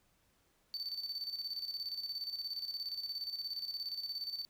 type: tone with tremolo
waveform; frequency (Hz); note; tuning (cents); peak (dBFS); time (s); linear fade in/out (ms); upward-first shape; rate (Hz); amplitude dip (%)
triangle; 4542; C#8; +41; -35; 0.74-4.45; 0; square; 17; 60
effects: pink hiss -73 dBFS RMS until 4.49 s